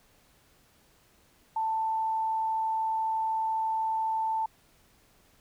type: tone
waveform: sine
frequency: 886 Hz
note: A5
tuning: 12 cents sharp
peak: -26 dBFS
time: 1.56-4.46 s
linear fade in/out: 5 ms
effects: pink hiss -63 dBFS RMS until 5.4 s